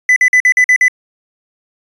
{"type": "tone bursts", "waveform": "triangle", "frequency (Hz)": 2000, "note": "B6", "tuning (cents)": 21, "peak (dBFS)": -4, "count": 7, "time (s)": [0.09, 0.882], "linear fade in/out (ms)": 2, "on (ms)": 72, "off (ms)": 48, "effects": ["resampled to 22050 Hz"]}